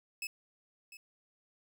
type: tone with echo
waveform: sawtooth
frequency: 2595 Hz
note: E7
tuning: 28 cents flat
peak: -33 dBFS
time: 0.22-0.27 s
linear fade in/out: 2 ms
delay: 700 ms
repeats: 1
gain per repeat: -13 dB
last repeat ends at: 0.97 s
effects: none